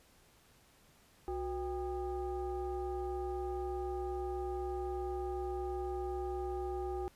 sine tone with frequency modulation, 366 Hz, F#4, 19 cents flat, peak -35 dBFS, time 1.28-7.08 s, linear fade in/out 0 ms, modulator 430 Hz, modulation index 0.99, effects pink hiss -65 dBFS RMS until 7.15 s + resampled to 32000 Hz

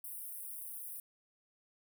white high-pass noise, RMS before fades -45 dBFS, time 0.04-1 s, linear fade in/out 2 ms, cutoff 9000 Hz, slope 96 dB/octave, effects none

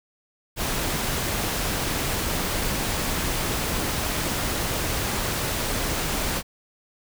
pink noise, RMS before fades -26 dBFS, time 0.56-6.43 s, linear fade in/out 50 ms, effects none

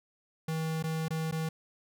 square tone with dropouts, 160 Hz, D#3, 49 cents sharp, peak -31 dBFS, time 0.48-1.49 s, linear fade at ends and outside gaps 5 ms, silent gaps 0.827-0.838 / 1.083-1.105 / 1.313-1.323 s, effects none

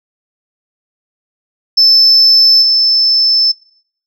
sine tone with level steps, 5274 Hz, E8, in tune, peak -3 / -7 dBFS, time 1.77-3.52 s, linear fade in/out 10 ms, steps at 2.61 s, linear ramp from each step 20 ms, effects noise-tail reverb RT60 0.6 s tail -21 dB re dry + tanh soft clip ceiling -1 dBFS

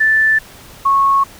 sine tone pair in turn, 1760 / 1099.8 Hz, A6 / C#6, 0 / -14 cents, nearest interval minor sixth, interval 814 cents, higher first, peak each -9 dBFS, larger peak neither, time 0-0.39 / 0.85-1.24 s, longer neither, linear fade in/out 10 ms, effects pink hiss -39 dBFS RMS until 1.39 s

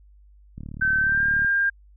click train, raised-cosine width 5 ms, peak -24 dBFS, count 33, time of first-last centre 0.58-1.447 s, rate 36.9 Hz
sine tone with pitch glide, 1540 to 1602.6 Hz, G6 to G6, -31 to +38 cents, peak -18 dBFS, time 0.81-1.7 s, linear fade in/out 10 ms, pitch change +69 cents, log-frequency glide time 1-1.24 s
effects added 50 Hz sine -49 dBFS peak until 1.96 s

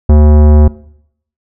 sine tone with tanh clipping, 75 Hz, D2, 37 cents sharp, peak -4 dBFS, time 0.09-0.68 s, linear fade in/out 5 ms, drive 18 dB, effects noise-tail reverb RT60 0.7 s tail -20 dB re dry

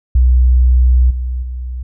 sine tone with level steps, 62.4 Hz, B1, 19 cents sharp, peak -6 / -16 / -20 dBFS, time 0.15-1.83 s, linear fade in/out 5 ms, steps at 1.1 / 1.42 s, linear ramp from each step 10 ms, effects none

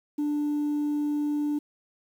sine tone, 294.8 Hz, D4, 7 cents sharp, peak -22 dBFS, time 0.18-1.59 s, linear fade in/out 10 ms, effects tanh soft clip ceiling -23 dBFS + 9-bit

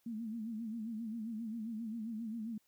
sine tone with vibrato, 223.9 Hz, A3, 30 cents sharp, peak -38 dBFS, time 0.06-2.58 s, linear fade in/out 5 ms, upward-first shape sine, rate 7.5 Hz, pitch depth 92 cents each way, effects white hiss -75 dBFS RMS until 2.67 s

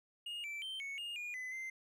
triangle tone with pitch steps, 2852 / 2331 / 3118 / 2213 / 2837 / 2435 / 2016 / 2078 Hz, F7 / D7 / G7 / C#7 / F7 / D#7 / B6 / C7, +36 / -14 / -10 / -3 / +27 / -38 / +35 / -12 cents, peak -39 dBFS, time 0.26-1.7 s, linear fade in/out 5 ms, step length 180 ms, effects none

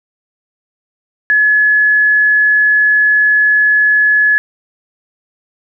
sine tone, 1703 Hz, G#6, 43 cents sharp, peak -7 dBFS, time 1.3-4.38 s, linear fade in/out 0 ms, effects none

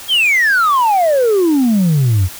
sine exponential sweep, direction down, 3302 to 85.8 Hz, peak -7 dBFS, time 0.08-2.29 s, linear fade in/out 50 ms, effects tanh soft clip ceiling -8 dBFS + white hiss -32 dBFS RMS until 2.39 s

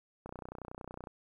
click train, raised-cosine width 1 ms, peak -29 dBFS, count 26, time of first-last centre 0.26-1.072 s, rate 30.8 Hz, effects 11-bit

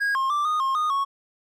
triangle tone with pitch steps, 1639 / 1068 / 1175 / 1233 / 1070 / 1231 / 1105 Hz, G#6 / C6 / D6 / D#6 / C6 / D#6 / C#6, -23 / +35 / +1 / -16 / +38 / -19 / -6 cents, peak -19 dBFS, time 0-1.05 s, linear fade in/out 20 ms, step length 150 ms, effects none

